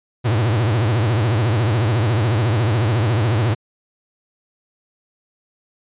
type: tone with vibrato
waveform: 45% pulse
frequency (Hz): 111.9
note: A2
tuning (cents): +30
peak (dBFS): -15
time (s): 0.24-3.55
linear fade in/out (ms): 20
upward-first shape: triangle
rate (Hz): 14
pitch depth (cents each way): 250
effects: resampled to 8000 Hz